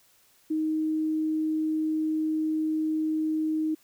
sine tone, 312.9 Hz, D#4, 10 cents sharp, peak -24 dBFS, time 0.5-3.75 s, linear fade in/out 10 ms, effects white hiss -62 dBFS RMS until 3.83 s

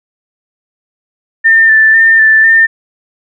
sine tone with vibrato, 1784 Hz, A6, 23 cents sharp, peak -3 dBFS, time 1.44-2.67 s, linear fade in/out 20 ms, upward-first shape square, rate 2 Hz, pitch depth 20 cents each way, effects none

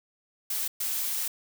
blue noise bursts at uneven times, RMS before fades -30 dBFS, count 2, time 0.5-0.68 / 0.8-1.28 s, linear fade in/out 5 ms, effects none

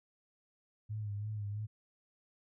sine tone with vibrato, 104.7 Hz, G#2, 15 cents sharp, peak -36 dBFS, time 0.89-1.67 s, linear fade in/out 20 ms, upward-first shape sine, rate 3 Hz, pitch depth 53 cents each way, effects none

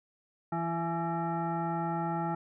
sine tone with frequency modulation, 336.4 Hz, E4, 35 cents sharp, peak -29 dBFS, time 0.52-2.35 s, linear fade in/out 5 ms, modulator 503 Hz, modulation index 1.7, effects none

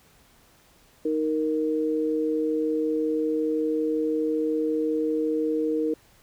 sine tone pair together, 311.6 / 466.2 Hz, D#4 / A#4, +3 / 0 cents, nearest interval perfect fifth, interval 697 cents, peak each -25 dBFS, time 1.05-5.94 s, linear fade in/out 5 ms, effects pink hiss -58 dBFS RMS until 6.22 s

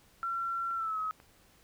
sine tone with pitch glide, 1360 to 1276.3 Hz, F6 to D#6, -46 to +44 cents, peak -31 dBFS, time 0.23-1.11 s, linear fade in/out 0 ms, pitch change -110 cents, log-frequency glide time 0.74-0.99 s
clicks, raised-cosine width 0.5 ms, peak -38 dBFS, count 2, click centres 0.71 / 1.201 s
effects pink hiss -63 dBFS RMS until 1.63 s

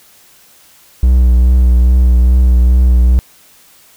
triangle tone with vibrato, 61.74 Hz, B1, in tune, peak -3 dBFS, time 1.03-3.19 s, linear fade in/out 0 ms, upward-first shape triangle, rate 2.4 Hz, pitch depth 39 cents each way, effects white hiss -45 dBFS RMS until 3.96 s

